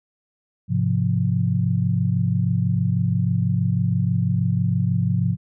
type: chord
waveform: sine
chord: F minor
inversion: first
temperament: just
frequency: 104.77 / 130.96 / 174.61 Hz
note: Ab2 / C3 / F3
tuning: +16 / +2 / 0 cents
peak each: -22 dBFS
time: 0.68-5.37 s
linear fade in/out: 50 ms
effects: none